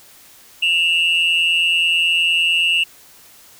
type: tone pair together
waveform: sine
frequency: 2695 / 2864 Hz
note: E7 / F7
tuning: +38 / +43 cents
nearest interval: minor second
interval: 105 cents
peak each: -14 / -15 dBFS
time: 0.62-2.84 s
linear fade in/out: 10 ms
effects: tanh soft clip ceiling -10 dBFS + white hiss -46 dBFS RMS until 3.59 s